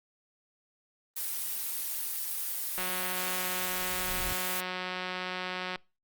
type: noise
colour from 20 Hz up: blue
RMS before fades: -34 dBFS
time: 1.16-4.61 s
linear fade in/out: 10 ms
type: click train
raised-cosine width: 0.3 ms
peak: -19 dBFS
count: 546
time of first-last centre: 2.78-5.758 s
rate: 183 Hz
type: noise with exponential growth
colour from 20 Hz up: brown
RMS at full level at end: -34 dBFS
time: 3.36-4.33 s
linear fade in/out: 5 ms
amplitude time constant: 210 ms
effects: noise-tail reverb RT60 0.3 s tail -25 dB re dry + Opus 32 kbps